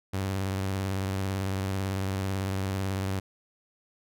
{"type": "tone with vibrato", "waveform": "sawtooth", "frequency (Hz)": 96.3, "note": "G2", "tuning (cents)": -30, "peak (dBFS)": -24, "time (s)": [0.13, 3.2], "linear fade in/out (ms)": 10, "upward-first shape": "square", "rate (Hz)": 18, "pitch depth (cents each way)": 38, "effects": []}